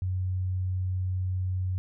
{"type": "tone", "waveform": "sine", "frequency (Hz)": 92.5, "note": "F#2", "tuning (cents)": 0, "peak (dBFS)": -26, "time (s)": [0.02, 1.78], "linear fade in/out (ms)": 0, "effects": []}